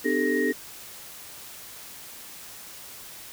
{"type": "tone cluster", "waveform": "sine", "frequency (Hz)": [255, 301.4, 395.2, 440.5, 1875], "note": ["C4", "D4", "G4", "A4", "A#6"], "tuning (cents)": [-44, 45, 14, 2, 10], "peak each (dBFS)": -28, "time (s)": [0.04, 0.53], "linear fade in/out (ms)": 20, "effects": ["white hiss -43 dBFS RMS until 3.32 s"]}